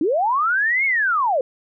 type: linear two-way sweep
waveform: sine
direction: up then down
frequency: 277.2 to 2217 to 482.5 Hz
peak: -16 dBFS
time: 0.01-1.41 s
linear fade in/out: 2 ms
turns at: 0.85 s
effects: none